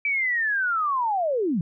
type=linear sweep; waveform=sine; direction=down; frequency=2322 to 149.3 Hz; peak=-21 dBFS; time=0.05-1.61 s; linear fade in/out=2 ms; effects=none